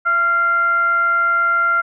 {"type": "tone with frequency modulation", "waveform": "sine", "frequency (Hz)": 1383, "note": "F6", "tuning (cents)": -17, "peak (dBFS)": -13, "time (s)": [0.05, 1.82], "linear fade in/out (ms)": 20, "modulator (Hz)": 710, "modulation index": 0.31, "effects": []}